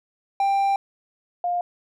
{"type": "tone pair in turn", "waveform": ["triangle", "sine"], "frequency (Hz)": [790, 705.5], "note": ["G5", "F5"], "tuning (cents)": [13, 17], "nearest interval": "major second", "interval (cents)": 196, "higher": "first", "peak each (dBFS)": [-16, -21], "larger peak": "first", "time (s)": [[0.4, 0.76], [1.44, 1.61]], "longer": "first", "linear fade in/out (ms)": 2, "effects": []}